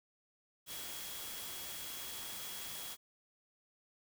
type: tone in noise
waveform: sine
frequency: 3322 Hz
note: G#7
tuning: in tune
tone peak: -51 dBFS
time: 0.66-2.97 s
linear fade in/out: 50 ms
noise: white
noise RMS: -45 dBFS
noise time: 0.66-2.97 s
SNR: -9 dB
effects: none